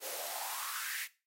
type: noise with high-pass filter sweep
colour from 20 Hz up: white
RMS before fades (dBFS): -40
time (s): 0-1.08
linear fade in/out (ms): 50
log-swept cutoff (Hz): 420 to 2100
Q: 4.8
effects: noise-tail reverb RT60 0.3 s tail -17 dB re dry + AAC 48 kbps